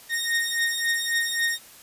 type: beating tone pair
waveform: sawtooth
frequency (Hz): 1852 / 1855.7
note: A#6 / A#6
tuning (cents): -12 / -8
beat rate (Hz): 3.7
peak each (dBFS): -23 / -22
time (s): 0.09-1.59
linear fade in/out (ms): 50
effects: white hiss -48 dBFS RMS until 1.82 s + resampled to 32000 Hz